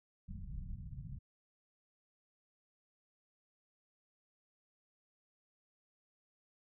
pink low-pass noise, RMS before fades -45 dBFS, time 0.28-1.19 s, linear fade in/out 10 ms, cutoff 190 Hz, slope 48 dB/octave, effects none

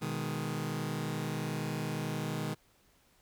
sawtooth chord, G# minor, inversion first, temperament just, 124.59 / 155.74 / 207.7 Hz, B2 / D#3 / G#3, +16 / +2 / 0 cents, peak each -35 / -32 / -35 dBFS, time 0.01-2.55 s, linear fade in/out 20 ms, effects pink hiss -67 dBFS RMS until 3.21 s

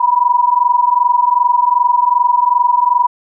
sine tone pair together, 965.2 / 987.8 Hz, B5 / B5, -40 / 0 cents, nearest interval unison, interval 40 cents, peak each -12 dBFS, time 0-3.07 s, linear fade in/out 10 ms, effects none

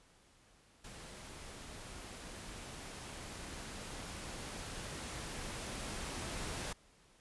pink noise with level ramp, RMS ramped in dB -51 to -41 dBFS, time 0.84-6.73 s, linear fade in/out 5 ms, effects pink hiss -66 dBFS RMS until 7.2 s + resampled to 24000 Hz

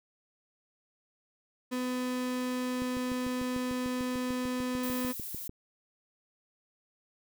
35% pulse tone, 251.6 Hz, B3, 32 cents sharp, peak -29 dBFS, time 1.71-5.13 s, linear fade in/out 20 ms
click train, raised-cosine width 3 ms, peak -28 dBFS, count 19, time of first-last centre 2.82-5.495 s, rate 6.73 Hz
violet noise, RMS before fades -40 dBFS, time 4.83-5.48 s, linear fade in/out 5 ms
effects none

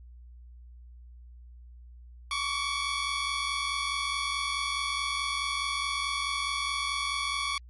15% pulse tone pair together, 1108.3 / 1153 Hz, C#6 / D6, -1 / -32 cents, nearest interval minor second, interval 69 cents, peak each -25 dBFS, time 2.31-7.58 s, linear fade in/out 2 ms, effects added 60 Hz sine -46 dBFS peak until 7.69 s + MP3 48 kbps

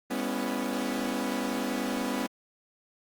sawtooth chord, C# half-diminished seventh, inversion second, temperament equal with one note detuned, 201 / 246.9 / 277.2 / 329.6 Hz, G3 / B3 / C#4 / E4, +44 / 0 / 0 / 0 cents, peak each -32 / -28 / -30 / -34 dBFS, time 0.1-2.27 s, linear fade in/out 10 ms, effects Opus 24 kbps

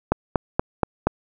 click train, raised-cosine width 1 ms, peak -3 dBFS, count 5, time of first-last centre 0.12-1.07 s, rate 4.21 Hz, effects none

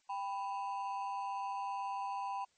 triangle ring-modulated tone, 891 Hz, A5, 22 cents sharp, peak -31 dBFS, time 0.09-2.45 s, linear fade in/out 10 ms, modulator 101 Hz, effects white hiss -73 dBFS RMS until 2.57 s + MP3 32 kbps

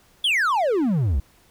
triangle exponential sweep, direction down, 3510 to 59.2 Hz, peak -16 dBFS, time 0.24-1.2 s, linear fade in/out 5 ms, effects pink hiss -57 dBFS RMS until 1.5 s

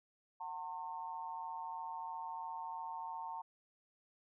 sine tone with amplitude modulation, 907 Hz, A#5, 48 cents flat, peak -37 dBFS, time 0.4-3.42 s, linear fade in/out 10 ms, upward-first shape sine, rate 163 Hz, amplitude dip 90%, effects none

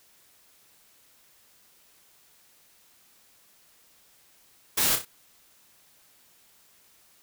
white noise with echo, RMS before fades -24 dBFS, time 4.77-4.96 s, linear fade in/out 10 ms, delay 31 ms, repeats 3, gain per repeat -7 dB, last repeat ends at 5.053 s, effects white hiss -60 dBFS RMS until 7.22 s

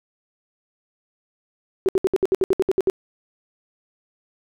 sine tone bursts, 380 Hz, F#4, 46 cents sharp, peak -14 dBFS, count 12, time 1.86-2.899 s, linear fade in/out 0 ms, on 27 ms, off 65 ms, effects none

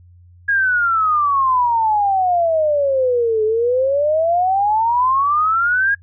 sine exponential two-way sweep, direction down then up, 1653 to 426.8 to 1653 Hz, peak -13 dBFS, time 0.48-5.95 s, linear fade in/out 10 ms, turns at 3.44 s, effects noise-tail reverb RT60 0.1 s tail -22 dB re dry + added 88 Hz sine -43 dBFS peak until 6.02 s

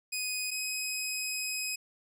15% pulse tone pair in turn, 2500 / 2526 Hz, D#7 / D#7, +8 / +26 cents, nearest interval unison, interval 18 cents, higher second, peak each -25 dBFS, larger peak neither, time 0.12-0.51 / 0.51-1.76 s, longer second, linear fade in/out 10 ms, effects none

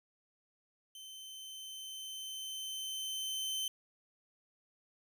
sawtooth tone with level ramp, 3081 Hz, G7, 31 cents flat, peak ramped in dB -45 to -31 dBFS, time 0.95-3.68 s, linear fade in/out 2 ms, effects none

